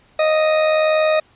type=tone with amplitude modulation; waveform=40% pulse; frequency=622.3 Hz; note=D#5; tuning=in tune; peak=-11 dBFS; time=0.19-1.2 s; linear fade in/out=5 ms; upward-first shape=sine; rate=81.4 Hz; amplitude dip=35%; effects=pink hiss -54 dBFS RMS until 1.35 s + resampled to 8000 Hz

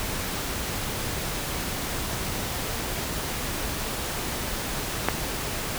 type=click; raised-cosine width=0.5 ms; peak=-4 dBFS; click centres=5.086 s; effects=pink hiss -30 dBFS RMS until 5.78 s

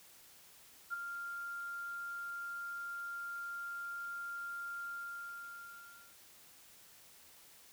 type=tone with ADSR envelope; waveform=sine; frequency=1394 Hz; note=F6; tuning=4 cents flat; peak=-33 dBFS; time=0.9-6.17 s; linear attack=35 ms; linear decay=10 ms; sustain=-7 dB; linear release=1300 ms; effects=white hiss -60 dBFS RMS until 7.72 s

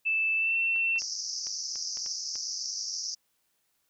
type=tone with pitch glide; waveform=sine; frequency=2637 to 2696 Hz; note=E7 to E7; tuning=0 to +38 cents; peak=-24 dBFS; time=0.05-1 s; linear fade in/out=20 ms; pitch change=+38 cents; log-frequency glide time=0.36-0.57 s
type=clicks; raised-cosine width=0.3 ms; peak=-31 dBFS; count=8; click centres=0.761 / 0.96 / 1.02 / 1.469 / 1.757 / 1.972 / 2.062 / 2.356 s
type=band-pass noise; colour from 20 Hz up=white; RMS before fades=-35 dBFS; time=0.98-3.15 s; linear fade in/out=10 ms; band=4900 to 6100 Hz; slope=96 dB/octave
effects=white hiss -74 dBFS RMS until 3.89 s

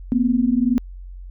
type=tone pair together; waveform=sine; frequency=234.3 / 255.9 Hz; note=A#3 / C4; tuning=+9 / -38 cents; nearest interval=major second; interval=153 cents; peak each=-18 dBFS; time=0.12-0.78 s; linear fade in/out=0 ms; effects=added 45 Hz sine -33 dBFS peak until 1.3 s

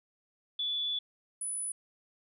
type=tone pair in turn; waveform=sine; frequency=3451 / 9954 Hz; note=A7 / D#9; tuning=-34 / 0 cents; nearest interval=octave + tritone; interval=1834 cents; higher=second; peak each=-30 / -33 dBFS; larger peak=first; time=0.59-0.99 / 1.41-1.72 s; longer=first; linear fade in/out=5 ms; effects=none

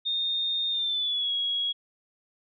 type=tone with pitch glide; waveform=sine; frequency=3662 to 3319 Hz; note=A#7 to G#7; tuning=-32 to -2 cents; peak=-25 dBFS; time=0.05-1.73 s; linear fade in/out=20 ms; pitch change=-170 cents; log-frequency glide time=0.7-1.32 s; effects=none

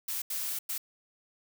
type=noise bursts at uneven times; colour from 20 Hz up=blue; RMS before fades=-34 dBFS; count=3; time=0.08-0.22 / 0.3-0.59 / 0.69-0.78 s; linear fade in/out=5 ms; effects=none

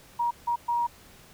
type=tone bursts at uneven times; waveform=sine; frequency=949 Hz; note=A#5; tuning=31 cents sharp; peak=-23 dBFS; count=3; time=0.19-0.31 / 0.47-0.56 / 0.68-0.87 s; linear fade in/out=10 ms; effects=pink hiss -53 dBFS RMS until 1.33 s

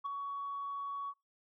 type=tone with ADSR envelope; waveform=sine; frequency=1122 Hz; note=C#6; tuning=21 cents sharp; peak=-30 dBFS; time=0.04-1.14 s; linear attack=23 ms; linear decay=3 ms; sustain=-6 dB; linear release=52 ms; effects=noise-tail reverb RT60 0.3 s tail -24 dB re dry + tanh soft clip ceiling -32 dBFS

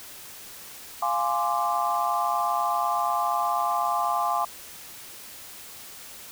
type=chord; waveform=sine; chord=D half-diminished seventh; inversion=first; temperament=equal; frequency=698.5 / 830.6 / 1046.5 / 1174.7 Hz; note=F5 / Ab5 / C6 / D6; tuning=0 / 0 / 0 / 0 cents; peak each=-28 dBFS; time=1.02-4.45 s; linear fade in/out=5 ms; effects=white hiss -43 dBFS RMS until 6.31 s

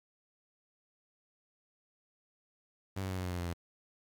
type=tone with pitch steps; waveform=sawtooth; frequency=96.6 / 94.94 / 93.31 / 91.71 / 90.13 / 88.58 / 87.06 / 85.57 Hz; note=G2 / F#2 / F#2 / F#2 / F#2 / F2 / F2 / F2; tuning=-25 / +45 / +15 / -15 / -45 / +25 / -5 / -35 cents; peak=-31 dBFS; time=2.96-3.536 s; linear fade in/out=10 ms; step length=72 ms; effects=10-bit

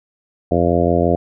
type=harmonic tone; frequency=86.1 Hz; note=F2; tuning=24 cents flat; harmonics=1 / 2 / 3 / 4 / 5 / 6 / 7 / 8; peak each=-21 / -21 / -21 / -21 / -21 / -21 / -21 / -21 dBFS; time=0.51-1.16 s; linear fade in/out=5 ms; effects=none

